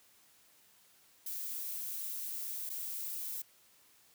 violet noise with dropouts, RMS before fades -40 dBFS, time 1.26-3.42 s, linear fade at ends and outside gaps 5 ms, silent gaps 2.694-2.699 s, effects white hiss -65 dBFS RMS until 4.14 s + high-pass 60 Hz 12 dB/octave

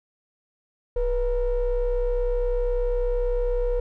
triangle ring-modulated tone, 227.1 Hz, A#3, 45 cents flat, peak -15 dBFS, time 0.96-3.8 s, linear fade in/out 5 ms, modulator 259 Hz, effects tanh soft clip ceiling -13 dBFS

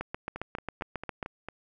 two click trains, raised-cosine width 0.5 ms, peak -22 / -18 dBFS, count 6 / 10, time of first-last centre 0.36-1.486 / 0.01-1.228 s, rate 4.44 / 7.39 Hz, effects none

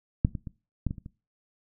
clicks, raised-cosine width 5 ms, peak -7 / -20 / -24 / -14 / -20 / -30 / -28 dBFS, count 7, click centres 0.249 / 0.352 / 0.472 / 0.867 / 0.909 / 0.982 / 1.061 s, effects noise-tail reverb RT60 0.3 s tail -20 dB re dry

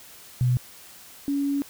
sine tone pair in turn, 124.8 / 281.5 Hz, B2 / C#4, +19 / +27 cents, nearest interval octave + major second, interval 1408 cents, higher second, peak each -18 / -22 dBFS, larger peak first, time 0.41-0.57 / 1.28-1.62 s, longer second, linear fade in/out 0 ms, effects white hiss -47 dBFS RMS until 1.69 s

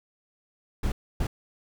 brown noise bursts at uneven times, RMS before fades -26 dBFS, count 2, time 0.83-0.92 / 1.2-1.27 s, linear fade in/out 5 ms, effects none

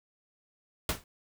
pink noise with exponential decay, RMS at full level -25 dBFS, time 0.89-1.04 s, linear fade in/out 2 ms, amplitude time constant 32 ms, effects none

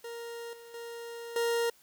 40% pulse tone with level steps, 467.4 Hz, A#4, 5 cents sharp, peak -38 / -47 / -39 / -26 dBFS, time 0.04-1.7 s, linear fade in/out 5 ms, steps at 0.53 / 0.74 / 1.36 s, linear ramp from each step 2 ms, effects white hiss -62 dBFS RMS until 1.82 s

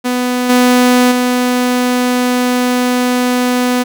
sawtooth tone with level steps, 248.5 Hz, B3, 11 cents sharp, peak -9 / -3 / -7 dBFS, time 0.04-3.84 s, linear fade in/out 20 ms, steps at 0.49 / 1.11 s, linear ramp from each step 10 ms, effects none

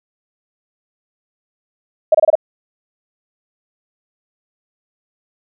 sine tone bursts, 628 Hz, D#5, 16 cents sharp, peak -6 dBFS, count 5, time 2.12-2.354 s, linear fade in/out 5 ms, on 26 ms, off 26 ms, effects none

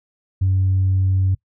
sine tone, 94.7 Hz, F#2, 41 cents sharp, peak -13 dBFS, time 0.41-1.35 s, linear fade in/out 10 ms, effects noise-tail reverb RT60 0.1 s tail -23 dB re dry + tanh soft clip ceiling -11 dBFS

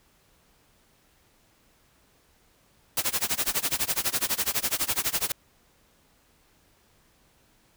white noise with tremolo, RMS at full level -24 dBFS, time 2.97-5.32 s, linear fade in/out 2 ms, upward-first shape sine, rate 12 Hz, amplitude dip 95%, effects pink hiss -63 dBFS RMS until 7.76 s

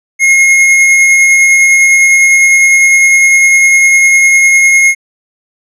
square tone with tremolo, 2154 Hz, C7, 50 cents sharp, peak -3 dBFS, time 0.19-4.95 s, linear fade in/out 50 ms, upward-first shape triangle, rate 9.9 Hz, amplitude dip 25%, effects low-pass 10000 Hz 12 dB/octave

